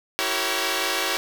5% pulse chord, E diminished seventh, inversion none, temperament equal with one note detuned, 329.6 / 383.5 / 466.2 / 554.4 Hz, E4 / G4 / Bb4 / Db5, 0 / -38 / 0 / 0 cents, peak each -18 / -16 / -19 / -16 dBFS, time 0.19-1.17 s, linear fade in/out 0 ms, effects 7-bit

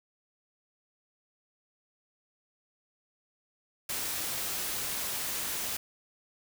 white noise, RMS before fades -34 dBFS, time 3.89-5.77 s, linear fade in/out 5 ms, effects none

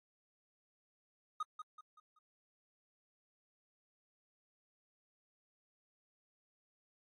triangle tone with echo, 1244.5 Hz, D#6, in tune, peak -33 dBFS, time 1.4-1.43 s, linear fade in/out 5 ms, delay 190 ms, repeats 4, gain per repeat -8 dB, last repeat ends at 2.19 s, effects AAC 32 kbps

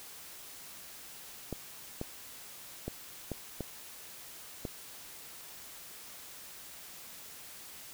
clicks, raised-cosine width 2 ms, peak -22 dBFS, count 6, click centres 1.527 / 2.014 / 2.88 / 3.317 / 3.607 / 4.652 s, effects white hiss -49 dBFS RMS until 7.93 s

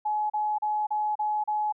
sine tone bursts, 847 Hz, G#5, 34 cents sharp, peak -24 dBFS, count 6, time 0.05-1.725 s, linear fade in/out 10 ms, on 250 ms, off 35 ms, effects none

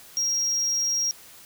triangle tone, 5620 Hz, F8, 10 cents sharp, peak -21 dBFS, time 0.17-1.11 s, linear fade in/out 0 ms, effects white hiss -48 dBFS RMS until 1.45 s

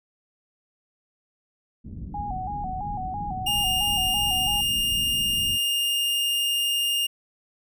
pink low-pass noise, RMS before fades -35 dBFS, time 1.84-5.58 s, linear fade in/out 20 ms, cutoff 250 Hz, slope 24 dB/octave
sine tone with vibrato, 784 Hz, G5, in tune, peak -29 dBFS, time 2.14-4.61 s, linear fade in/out 5 ms, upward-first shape square, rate 3 Hz, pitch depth 84 cents each way
45% pulse tone, 2828 Hz, F7, 21 cents sharp, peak -22 dBFS, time 3.46-7.07 s, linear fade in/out 10 ms
effects none

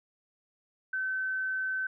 sine tone, 1530 Hz, G6, 42 cents flat, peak -29 dBFS, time 0.93-1.87 s, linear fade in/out 5 ms, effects none

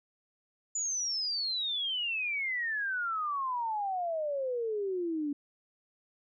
sine exponential sweep, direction down, 7040 to 282.3 Hz, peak -30 dBFS, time 0.75-5.33 s, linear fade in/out 5 ms, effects none

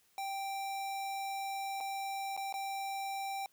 square tone with dropouts, 784 Hz, G5, in tune, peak -37 dBFS, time 0.18-3.46 s, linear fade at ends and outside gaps 1 ms, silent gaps 1.804-1.808 / 2.366-2.375 / 2.526-2.54 s, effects white hiss -70 dBFS RMS until 3.52 s

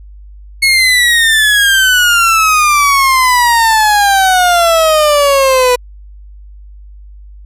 30% pulse exponential sweep, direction down, 2189 to 490 Hz, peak -4 dBFS, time 0.62-5.76 s, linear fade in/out 10 ms, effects added 50 Hz sine -31 dBFS peak until 7.45 s + resampled to 32000 Hz

